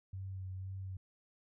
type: tone with vibrato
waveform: sine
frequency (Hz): 94.7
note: F#2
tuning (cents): +41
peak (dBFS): -40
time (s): 0.13-0.97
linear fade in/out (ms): 5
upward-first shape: sine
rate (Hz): 2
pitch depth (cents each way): 22
effects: none